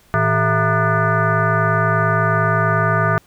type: tone with frequency modulation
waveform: sine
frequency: 659.3 Hz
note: E5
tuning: in tune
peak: -13 dBFS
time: 0.14-3.18 s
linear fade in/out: 0 ms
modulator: 274 Hz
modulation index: 3.4
effects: pink hiss -53 dBFS RMS until 3.26 s